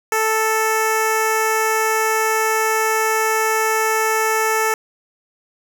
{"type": "tone with notch filter", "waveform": "10% pulse", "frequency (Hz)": 440, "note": "A4", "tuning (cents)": 0, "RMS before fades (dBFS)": -18, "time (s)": [0.12, 4.74], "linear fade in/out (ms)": 2, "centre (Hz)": 3400, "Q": 1.5, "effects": []}